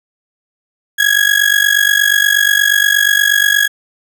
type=tone with amplitude modulation; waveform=35% pulse; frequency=1661.2 Hz; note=G#6; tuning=in tune; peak=-4 dBFS; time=0.98-3.68 s; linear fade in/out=20 ms; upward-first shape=sine; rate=48.4 Hz; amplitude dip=85%; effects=none